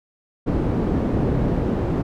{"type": "low-pass noise", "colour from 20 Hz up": "white", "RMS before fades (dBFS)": -21, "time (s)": [0.46, 2.03], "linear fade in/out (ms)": 20, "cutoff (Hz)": 300, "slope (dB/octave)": 12, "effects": []}